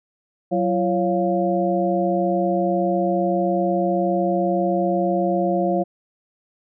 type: tone cluster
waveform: sine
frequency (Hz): 186.5 / 342.3 / 552 / 700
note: F#3 / F4 / C#5 / F5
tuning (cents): +14 / -35 / -7 / +4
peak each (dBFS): -23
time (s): 0.51-5.84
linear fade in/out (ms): 20
effects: none